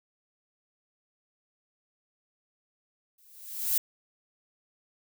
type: noise with exponential growth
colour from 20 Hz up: violet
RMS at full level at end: -23 dBFS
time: 3.18-3.78 s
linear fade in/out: 5 ms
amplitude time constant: 130 ms
effects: none